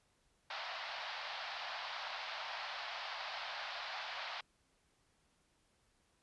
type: band-pass noise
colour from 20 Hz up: pink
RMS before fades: -44 dBFS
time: 0.5-4.41 s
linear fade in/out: 5 ms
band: 640 to 4800 Hz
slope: 48 dB/octave
effects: pink hiss -75 dBFS RMS until 6.22 s + resampled to 24000 Hz

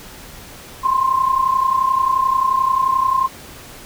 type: tone pair together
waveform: sine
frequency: 1029.6 / 1061 Hz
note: C6 / C6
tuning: -28 / +24 cents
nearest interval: minor second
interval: 52 cents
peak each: -19 / -15 dBFS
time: 0.83-3.28 s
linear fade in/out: 20 ms
effects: pink hiss -38 dBFS RMS until 3.85 s

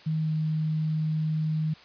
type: tone with pitch glide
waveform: sine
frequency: 157.5 to 156.23 Hz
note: D#3 to D#3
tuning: +21 to +7 cents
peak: -24 dBFS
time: 0.06-1.74 s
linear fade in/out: 10 ms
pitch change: -14 cents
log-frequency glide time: 0.21-0.3 s
effects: white hiss -51 dBFS RMS until 1.84 s + resampled to 11025 Hz

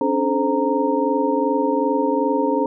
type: tone cluster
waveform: sine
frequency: 271.3 / 293.9 / 429.4 / 520 / 927 Hz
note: C#4 / D4 / A4 / C5 / A#5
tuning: -37 / +1 / -42 / -11 / -10 cents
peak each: -23 dBFS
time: 0.01-2.66 s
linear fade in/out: 2 ms
effects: none

